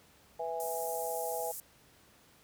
harmonic tone, 164.81 Hz, E3, in tune, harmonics 3 / 4 / 5, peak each -38 / -38 / -38 dBFS, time 0.39-1.52 s, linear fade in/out 10 ms
white band-pass noise, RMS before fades -43 dBFS, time 0.6-1.6 s, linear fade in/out 0 ms, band 6800 to 16000 Hz, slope 24 dB/octave
effects pink hiss -62 dBFS RMS until 2.43 s + high-pass 60 Hz 12 dB/octave

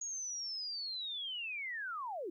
sine linear sweep, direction down, 6700 to 311.1 Hz, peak -38 dBFS, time 0.01-2.3 s, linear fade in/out 5 ms, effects 13-bit

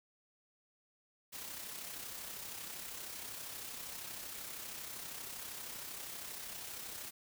white noise with amplitude modulation, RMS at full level -44 dBFS, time 1.32-7.11 s, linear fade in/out 20 ms, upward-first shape sine, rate 32.7 Hz, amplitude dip 40%, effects none

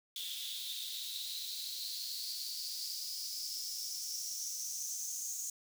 white noise with high-pass filter sweep, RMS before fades -41 dBFS, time 0.16-5.5 s, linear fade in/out 2 ms, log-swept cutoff 3400 to 6600 Hz, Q 7.6, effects none

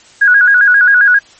sine tone with vibrato, 1551 Hz, G6, 19 cents flat, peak -4 dBFS, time 0.21-1.19 s, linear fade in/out 10 ms, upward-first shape square, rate 7.5 Hz, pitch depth 93 cents each way, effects white hiss -42 dBFS RMS until 1.39 s + MP3 32 kbps

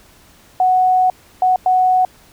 sine tone bursts at uneven times, 740 Hz, F#5, in tune, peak -10 dBFS, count 3, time 0.6-1.1 / 1.42-1.56 / 1.66-2.05 s, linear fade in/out 2 ms, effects pink hiss -48 dBFS RMS until 2.32 s

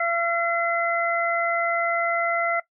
harmonic tone, 680 Hz, F5, 46 cents flat, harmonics 1 / 2 / 3, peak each -25 / -25 / -25 dBFS, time 0-2.6 s, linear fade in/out 5 ms, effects noise-tail reverb RT60 0.1 s tail -18 dB re dry

